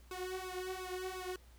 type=tone with flanger; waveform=sawtooth; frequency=370 Hz; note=F#4; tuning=in tune; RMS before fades=-42 dBFS; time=0.11-1.36 s; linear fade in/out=2 ms; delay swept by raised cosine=0.79 to 3.39 ms; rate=2.8 Hz; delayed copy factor=+0.9; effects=added 60 Hz sine -57 dBFS peak until 1.58 s + pink hiss -66 dBFS RMS until 1.58 s